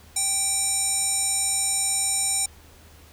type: tone with band-pass filter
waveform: square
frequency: 781 Hz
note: G5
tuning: 7 cents flat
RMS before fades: -24 dBFS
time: 0.16-2.46 s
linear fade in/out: 5 ms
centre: 8100 Hz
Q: 6.3
effects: added 78 Hz sine -50 dBFS peak until 3.12 s + pink hiss -52 dBFS RMS until 3.12 s